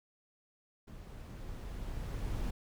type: noise with level ramp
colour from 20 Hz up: brown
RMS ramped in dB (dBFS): -48 to -36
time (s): 0.87-2.51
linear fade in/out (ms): 10
effects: none